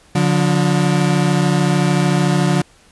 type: tone pair together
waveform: 35% pulse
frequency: 145.5 / 178.99 Hz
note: D3 / F3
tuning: -16 / +43 cents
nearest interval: major third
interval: 359 cents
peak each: -14 dBFS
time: 0.15-2.62 s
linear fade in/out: 5 ms
effects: pink hiss -50 dBFS RMS until 2.91 s + resampled to 24000 Hz